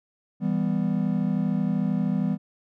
triangle chord, E minor, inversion none, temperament just, 164.81 / 197.78 / 247.2 Hz, E3 / G3 / B3, 0 / +16 / +2 cents, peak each -25 / -23 / -26 dBFS, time 0.4-2.38 s, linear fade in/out 50 ms, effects none

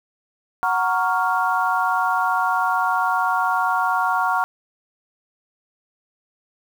sine chord, Gb major seventh, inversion none, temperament equal with one note detuned, 740 / 932.3 / 1112.6 / 1396.9 Hz, Gb5 / Bb5 / Db6 / F6, 0 / 0 / +6 / 0 cents, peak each -23 dBFS, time 0.63-4.44 s, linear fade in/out 0 ms, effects 7-bit

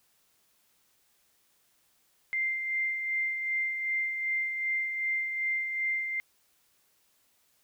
sine tone with tremolo, 2093 Hz, C7, in tune, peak -26 dBFS, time 2.33-6.2 s, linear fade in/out 0 ms, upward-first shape sine, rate 2.6 Hz, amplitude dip 45%, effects white hiss -69 dBFS RMS until 7.63 s

